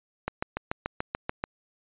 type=click train; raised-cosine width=0.5 ms; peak=-13 dBFS; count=9; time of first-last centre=0.28-1.439 s; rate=6.9 Hz; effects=resampled to 8000 Hz